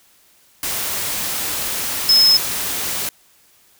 sine tone in noise, 5180 Hz, E8, 31 cents flat, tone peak -9 dBFS, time 2.09-2.37 s, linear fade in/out 2 ms, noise white, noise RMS -23 dBFS, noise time 0.63-3.09 s, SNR +11 dB, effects white hiss -54 dBFS RMS until 3.79 s

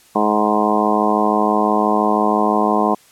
harmonic tone with a mistuned harmonic, 105.9 Hz, G#2, 34 cents sharp, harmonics 2 / 3 / 4 / 5 / 6 / 7 / 8 / 9 / 10, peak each -20 / -22 / -22 / -26 / -23 / -20 / -25 / -23 / -21 dBFS, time 0.15-2.95 s, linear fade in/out 10 ms, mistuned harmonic 10, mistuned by -21 cents, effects white hiss -50 dBFS RMS until 3.11 s + low-pass 12000 Hz 12 dB/octave

